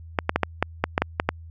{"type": "clicks", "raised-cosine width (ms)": 0.5, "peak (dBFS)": -4, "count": 10, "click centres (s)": [0.188, 0.294, 0.36, 0.433, 0.626, 0.84, 0.979, 1.02, 1.199, 1.29], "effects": ["added 82 Hz sine -39 dBFS peak until 1.5 s"]}